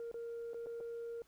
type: tone with dropouts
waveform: sine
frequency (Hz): 466.2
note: A#4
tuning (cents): 0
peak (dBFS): -39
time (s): 0-1.22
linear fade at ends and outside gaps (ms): 1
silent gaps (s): 0.115-0.142 / 0.534-0.544 / 0.661-0.668 / 0.803-0.807
effects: tanh soft clip ceiling -39 dBFS + pink hiss -71 dBFS RMS until 1.27 s